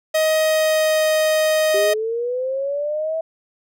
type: tone with pitch glide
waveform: 45% pulse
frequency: 629 to 624.3 Hz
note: D#5 to D#5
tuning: +19 to +6 cents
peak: -15 dBFS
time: 0.14-1.94 s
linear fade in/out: 10 ms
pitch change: -13 cents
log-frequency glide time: 0.39-1.06 s
type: linear sweep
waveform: sine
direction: up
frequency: 392 to 653 Hz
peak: -20 dBFS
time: 1.74-3.21 s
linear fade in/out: 5 ms
effects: none